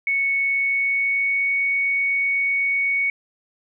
sine tone with pitch glide, 2214 to 2228 Hz, C#7 to C#7, -3 to +8 cents, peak -18 dBFS, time 0.07-3.1 s, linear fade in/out 2 ms, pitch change +11 cents, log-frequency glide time 0.43-1.54 s, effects none

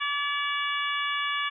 harmonic tone with a mistuned harmonic, 572 Hz, D5, 46 cents flat, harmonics 2 / 3 / 4 / 5 / 6, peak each -30 / -32 / -33 / -34 / -35 dBFS, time 0-1.5 s, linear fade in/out 20 ms, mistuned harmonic 2, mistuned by +15 cents, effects none

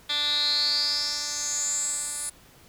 10% pulse tone with band-pass filter sweep, 293.7 Hz, D4, in tune, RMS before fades -27 dBFS, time 0.09-2.3 s, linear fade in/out 10 ms, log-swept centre 3400 to 9500 Hz, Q 9.3, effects pink hiss -54 dBFS RMS until 2.68 s

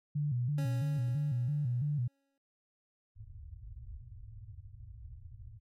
sine tone with vibrato, 134.1 Hz, C3, 43 cents sharp, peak -29 dBFS, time 0.15-2.08 s, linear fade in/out 10 ms, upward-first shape square, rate 3 Hz, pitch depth 160 cents each way
25% pulse tone with exponential decay, 276.1 Hz, C#4, 7 cents flat, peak -36 dBFS, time 0.58-2.38 s, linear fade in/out 2 ms, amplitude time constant 390 ms
white low-pass noise, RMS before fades -48 dBFS, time 3.15-5.6 s, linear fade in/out 50 ms, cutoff 120 Hz, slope 96 dB/octave
effects MP3 64 kbps

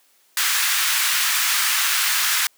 pink high-pass noise, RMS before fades -20 dBFS, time 0.37-2.47 s, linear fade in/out 2 ms, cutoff 1300 Hz, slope 24 dB/octave, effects white hiss -59 dBFS RMS until 2.57 s + high-pass 300 Hz 12 dB/octave

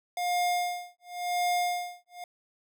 square tone with tremolo, 710 Hz, F5, 28 cents sharp, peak -25 dBFS, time 0.17-2.24 s, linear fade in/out 2 ms, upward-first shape sine, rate 0.93 Hz, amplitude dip 100%, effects none

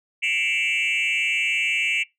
sine tone with frequency modulation, 2489 Hz, D#7, in tune, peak -17 dBFS, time 0.22-2.04 s, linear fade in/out 20 ms, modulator 144 Hz, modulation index 2.4, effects noise-tail reverb RT60 0.2 s tail -26 dB re dry + tanh soft clip ceiling -19 dBFS

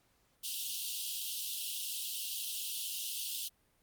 pink high-pass noise, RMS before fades -38 dBFS, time 0.43-3.49 s, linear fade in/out 20 ms, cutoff 2800 Hz, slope 96 dB/octave, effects pink hiss -72 dBFS RMS until 3.82 s + Opus 48 kbps

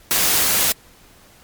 white noise, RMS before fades -17 dBFS, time 0.11-0.72 s, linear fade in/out 0 ms, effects pink hiss -49 dBFS RMS until 1.43 s + MP3 96 kbps

